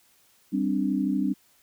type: chord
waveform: sine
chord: G suspended fourth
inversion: none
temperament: just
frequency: 196 / 261.3 / 294 Hz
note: G3 / C4 / D4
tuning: 0 / -2 / +2 cents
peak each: -27 dBFS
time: 0.52-1.34 s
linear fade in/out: 20 ms
effects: white hiss -62 dBFS RMS until 1.62 s